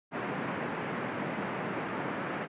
pink band-pass noise, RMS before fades -35 dBFS, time 0.11-2.48 s, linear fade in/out 50 ms, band 150 to 2200 Hz, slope 24 dB/octave, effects resampled to 8000 Hz

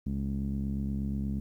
sawtooth tone with low-pass filter, 68.4 Hz, C#2, 23 cents flat, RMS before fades -32 dBFS, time 0.06-1.4 s, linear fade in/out 5 ms, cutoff 220 Hz, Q 4.3, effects 11-bit

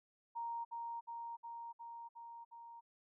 sine tone with echo, 932.3 Hz, A#5, in tune, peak -39 dBFS, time 0.35-0.65 s, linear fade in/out 20 ms, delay 360 ms, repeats 6, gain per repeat -2 dB, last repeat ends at 2.81 s, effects none

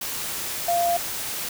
sine tone in noise, 692 Hz, F5, 16 cents flat, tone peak -19 dBFS, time 0.68-0.97 s, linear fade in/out 5 ms, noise white, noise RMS -30 dBFS, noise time 0.01-1.49 s, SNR +8 dB, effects none

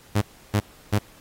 sawtooth tone bursts, 103.83 Hz, G#2, in tune, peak -14 dBFS, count 3, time 0.15-0.988 s, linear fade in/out 10 ms, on 66 ms, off 320 ms, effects pink hiss -52 dBFS RMS until 1.2 s + AAC 48 kbps

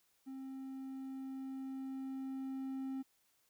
triangle tone with level ramp, 266.1 Hz, C4, 29 cents sharp, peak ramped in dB -42 to -36 dBFS, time 0.26-3.03 s, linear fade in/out 20 ms, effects white hiss -75 dBFS RMS until 3.49 s

